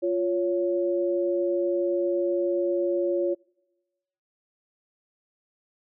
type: tone pair together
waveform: sine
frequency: 349.2 / 558.5 Hz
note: F4 / C#5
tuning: 0 / +13 cents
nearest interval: minor sixth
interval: 813 cents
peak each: -24 / -26 dBFS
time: 0.02-3.35 s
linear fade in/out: 20 ms
effects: noise-tail reverb RT60 1.0 s tail -26 dB re dry